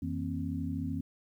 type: tone cluster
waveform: sine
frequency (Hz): 88.4 / 162.9 / 233.2 / 266.8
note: F2 / E3 / A#3 / C4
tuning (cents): +22 / -20 / +1 / +34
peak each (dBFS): -37 / -38 / -39 / -36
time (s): 0.02-1.01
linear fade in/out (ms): 5
effects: 11-bit